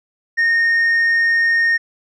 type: tone with tanh clipping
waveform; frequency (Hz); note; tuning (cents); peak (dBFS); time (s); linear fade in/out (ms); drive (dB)
sine; 1843; A#6; -20; -13; 0.37-1.78; 20; 2
effects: none